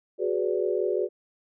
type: chord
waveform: sine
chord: G# half-diminished seventh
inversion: third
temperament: equal with one note detuned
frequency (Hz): 370 / 415.3 / 493.9 / 578.9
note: F#4 / G#4 / B4 / D5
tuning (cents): 0 / 0 / 0 / -25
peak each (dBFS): -27 / -28 / -30 / -32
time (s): 0.18-1.09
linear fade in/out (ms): 50
effects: none